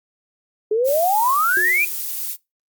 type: exponential sweep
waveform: sine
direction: up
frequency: 415.3 to 2489 Hz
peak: -15 dBFS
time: 0.71-1.85 s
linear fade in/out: 5 ms
type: noise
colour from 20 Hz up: violet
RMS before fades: -26 dBFS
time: 0.84-2.37 s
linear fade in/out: 50 ms
type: tone with exponential decay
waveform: sine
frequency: 364.1 Hz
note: F#4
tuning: 28 cents flat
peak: -24 dBFS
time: 1.57-2.03 s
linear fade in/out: 0 ms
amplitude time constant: 100 ms
effects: noise-tail reverb RT60 0.2 s tail -21 dB re dry + Opus 48 kbps